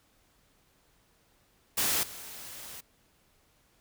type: noise with level steps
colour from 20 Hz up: white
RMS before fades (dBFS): -28 / -44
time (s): 1.77-2.81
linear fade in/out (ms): 10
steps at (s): 2.03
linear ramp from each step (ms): 2
effects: pink hiss -67 dBFS RMS until 3.8 s